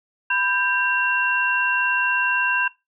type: tone cluster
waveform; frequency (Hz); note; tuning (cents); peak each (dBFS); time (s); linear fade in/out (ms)
sine; 996 / 1579 / 2735; B5 / G6 / F7; +14 / +12 / -37; -26 / -21 / -22; 0.3-2.68; 5
effects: noise-tail reverb RT60 0.2 s tail -18 dB re dry